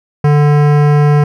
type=tone with hard clipping; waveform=sine; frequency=147.2 Hz; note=D3; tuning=4 cents sharp; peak=-8 dBFS; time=0.24-1.24 s; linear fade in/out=5 ms; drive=18 dB; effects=none